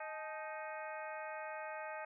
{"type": "harmonic tone with a mistuned harmonic", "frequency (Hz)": 311.6, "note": "D#4", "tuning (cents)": 3, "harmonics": [2, 3, 4, 5, 6, 7, 8], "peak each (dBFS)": [-46, -47, -51, -50, -53, -56, -55], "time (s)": [0, 2.05], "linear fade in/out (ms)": 5, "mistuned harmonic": 3, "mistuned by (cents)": -130, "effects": []}